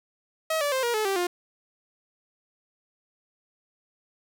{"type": "tone with pitch steps", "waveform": "sawtooth", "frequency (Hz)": [638, 578.3, 524.2, 475.2, 430.8, 390.5, 354], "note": ["D#5", "D5", "C5", "A#4", "A4", "G4", "F4"], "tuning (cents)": [43, -27, 3, 33, -37, -7, 23], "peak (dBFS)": -20, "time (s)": [0.5, 1.27], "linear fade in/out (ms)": 5, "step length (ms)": 110, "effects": []}